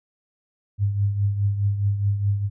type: tone with tremolo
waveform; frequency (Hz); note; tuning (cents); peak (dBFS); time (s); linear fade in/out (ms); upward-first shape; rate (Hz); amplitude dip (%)
sine; 101; G#2; -48; -16; 0.78-2.5; 50; triangle; 4.8; 65
effects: none